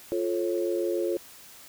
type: chord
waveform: sine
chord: F augmented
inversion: none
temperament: just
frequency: 349.2 / 436.5 / 545.7 Hz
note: F4 / A4 / C#5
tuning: 0 / -14 / -27 cents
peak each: -27 / -31 / -31 dBFS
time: 0.12-1.17 s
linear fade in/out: 0 ms
effects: white hiss -49 dBFS RMS until 1.68 s